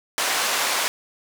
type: band-pass noise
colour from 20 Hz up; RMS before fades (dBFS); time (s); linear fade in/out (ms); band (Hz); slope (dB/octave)
pink; -23; 0.18-0.88; 0; 750 to 11000; 12
effects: none